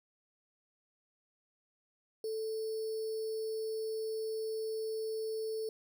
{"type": "tone with sample-and-hold", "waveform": "sine", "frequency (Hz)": 440, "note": "A4", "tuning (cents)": 0, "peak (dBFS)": -34, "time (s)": [2.24, 5.69], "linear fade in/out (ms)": 2, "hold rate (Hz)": 4900, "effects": []}